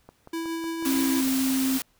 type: click train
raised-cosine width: 1 ms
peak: -30 dBFS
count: 6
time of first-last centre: 0.09-1.009 s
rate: 5.44 Hz
type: tone with tremolo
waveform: square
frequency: 329.6 Hz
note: E4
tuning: in tune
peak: -28 dBFS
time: 0.33-1.21 s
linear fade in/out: 5 ms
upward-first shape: triangle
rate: 6.3 Hz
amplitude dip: 30%
type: noise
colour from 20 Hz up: white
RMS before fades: -31 dBFS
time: 0.85-1.82 s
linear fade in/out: 2 ms
type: tone with pitch glide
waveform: sine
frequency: 268.7 to 264.4 Hz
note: C4 to C4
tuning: +46 to +18 cents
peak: -22 dBFS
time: 0.85-1.79 s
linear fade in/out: 20 ms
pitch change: -28 cents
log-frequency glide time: 1.06-1.22 s
effects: pink hiss -65 dBFS RMS until 1.99 s